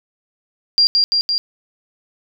sine tone with echo, 4769 Hz, D8, 26 cents sharp, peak -9 dBFS, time 0.78-0.87 s, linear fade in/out 0 ms, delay 170 ms, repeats 3, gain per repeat -2 dB, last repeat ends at 1.38 s, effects none

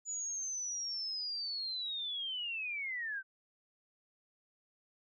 sine linear sweep, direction down, 6960 to 1517 Hz, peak -36 dBFS, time 0.05-3.23 s, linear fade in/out 50 ms, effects none

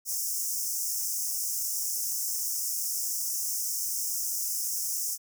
pink high-pass noise, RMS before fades -31 dBFS, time 0.05-5.18 s, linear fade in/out 50 ms, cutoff 5300 Hz, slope 96 dB/octave, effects none

